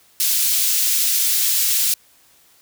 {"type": "high-pass noise", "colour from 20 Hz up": "white", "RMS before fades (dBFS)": -18, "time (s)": [0.2, 1.94], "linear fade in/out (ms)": 2, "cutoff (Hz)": 3400, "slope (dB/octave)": 12, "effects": ["white hiss -54 dBFS RMS until 2.61 s"]}